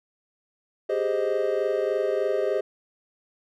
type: chord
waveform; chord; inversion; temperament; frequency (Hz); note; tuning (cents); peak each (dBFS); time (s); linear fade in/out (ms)
triangle; Ab major seventh; third; equal; 392 / 415.3 / 523.3 / 622.3; G4 / Ab4 / C5 / Eb5; 0 / 0 / 0 / 0; -26; 0.89-2.61; 10
effects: none